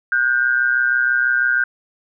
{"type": "tone pair together", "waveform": "sine", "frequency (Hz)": [1449.9, 1576], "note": ["F#6", "G6"], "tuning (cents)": [-36, 9], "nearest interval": "minor second", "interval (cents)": 145, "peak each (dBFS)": -17, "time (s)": [0.12, 1.64], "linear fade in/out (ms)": 2, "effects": []}